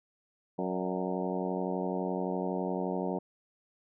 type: harmonic tone with a mistuned harmonic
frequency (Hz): 91.8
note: F#2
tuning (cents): -13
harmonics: 2 / 3 / 4 / 5 / 6 / 7 / 8 / 9 / 10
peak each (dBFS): -35 / -38 / -37 / -38 / -40 / -41 / -41 / -45 / -43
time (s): 0.58-3.19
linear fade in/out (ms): 10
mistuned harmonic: 6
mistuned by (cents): +57
effects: none